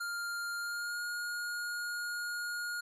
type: tone with pitch glide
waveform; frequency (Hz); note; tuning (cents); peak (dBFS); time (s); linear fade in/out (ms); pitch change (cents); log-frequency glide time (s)
square; 1401 to 1430.4; F6 to F6; +5 to +41; -36; 0-2.81; 10; +36; 0.58-1.01
effects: resampled to 32000 Hz